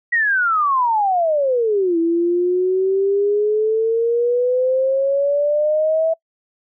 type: exponential two-way sweep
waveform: sine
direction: down then up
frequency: 1935 to 329.8 to 655 Hz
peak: -14 dBFS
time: 0.12-6.14 s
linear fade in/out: 10 ms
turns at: 1.98 s
effects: noise-tail reverb RT60 0.1 s tail -26 dB re dry